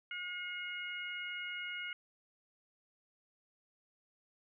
harmonic tone, 719 Hz, F#5, 50 cents flat, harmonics 2 / 3 / 4, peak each -44 / -42 / -45 dBFS, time 0.11-1.93 s, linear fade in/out 2 ms, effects none

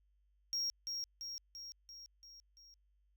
triangle tone with echo, 5588 Hz, F8, in tune, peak -33 dBFS, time 0.53-0.7 s, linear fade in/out 0 ms, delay 340 ms, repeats 6, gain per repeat -4 dB, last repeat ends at 2.74 s, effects added 50 Hz sine -70 dBFS peak until 3.16 s

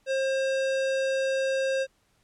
sine tone with hard clipping, 534 Hz, C5, 35 cents sharp, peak -26 dBFS, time 0.06-1.87 s, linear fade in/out 50 ms, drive 18 dB, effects pink hiss -68 dBFS RMS until 2.23 s + low-pass 11000 Hz 12 dB/octave

